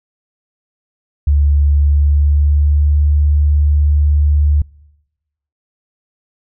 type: tone with pitch glide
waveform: sine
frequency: 72.2 to 73.63 Hz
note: D2 to D2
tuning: -29 to +5 cents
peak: -8 dBFS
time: 1.27-4.62 s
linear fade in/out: 5 ms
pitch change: +34 cents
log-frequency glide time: 1.72-2.98 s
effects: noise-tail reverb RT60 1.0 s tail -26 dB re dry